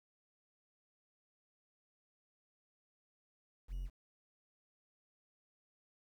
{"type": "tone with quantisation", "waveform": "triangle", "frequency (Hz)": 44.46, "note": "F1", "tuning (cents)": 32, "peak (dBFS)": -36, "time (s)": [3.68, 3.9], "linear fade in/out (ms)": 50, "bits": 11, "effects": []}